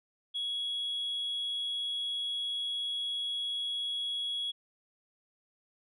sine tone, 3339 Hz, G#7, 9 cents sharp, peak -30 dBFS, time 0.34-4.52 s, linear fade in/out 20 ms, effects tanh soft clip ceiling -29 dBFS

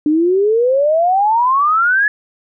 sine exponential sweep, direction up, 293.7 to 1724 Hz, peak -10 dBFS, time 0.06-2.08 s, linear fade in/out 2 ms, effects none

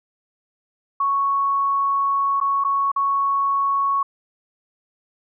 sine tone with dropouts, 1108.7 Hz, C#6, in tune, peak -17 dBFS, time 1-4.03 s, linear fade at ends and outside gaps 5 ms, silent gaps 2.402-2.411 / 2.64-2.647 / 2.917-2.961 s, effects none

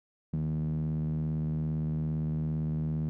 sawtooth tone with band-pass filter, 77.6 Hz, D#2, 4 cents flat, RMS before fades -31 dBFS, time 0.33-3.09 s, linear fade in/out 0 ms, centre 180 Hz, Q 8.4, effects none

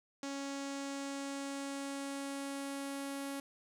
sawtooth tone with low-pass filter sweep, 277.2 Hz, C#4, in tune, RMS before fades -41 dBFS, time 0.23-3.4 s, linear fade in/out 2 ms, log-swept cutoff 6800 to 11000 Hz, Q 2.2, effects 11-bit

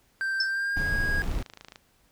triangle tone with pitch glide, 1568 to 1641.2 Hz, G6 to G#6, 0 to -21 cents, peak -24 dBFS, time 0.21-1.22 s, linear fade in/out 0 ms, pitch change +79 cents, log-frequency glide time 0.48-0.89 s
sine tone with exponential decay, 5274 Hz, E8, in tune, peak -20 dBFS, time 0.4-0.51 s, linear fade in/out 5 ms, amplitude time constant 23 ms
brown noise, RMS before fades -29 dBFS, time 0.76-1.43 s, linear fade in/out 10 ms
click train, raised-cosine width 0.2 ms, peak -26 dBFS, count 15, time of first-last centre 1.24-1.759 s, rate 27 Hz
effects pink hiss -65 dBFS RMS until 2.11 s

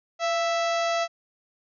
harmonic tone with a mistuned harmonic, 659.3 Hz, E5, in tune, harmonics 1 / 2 / 3 / 4 / 5 / 6 / 7 / 8 / 9 / 10, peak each -24 / -30 / -34 / -36 / -38 / -40 / -41 / -42 / -43 / -44 dBFS, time 0.19-1.08 s, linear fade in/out 50 ms, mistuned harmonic 1, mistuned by +49 cents, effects none

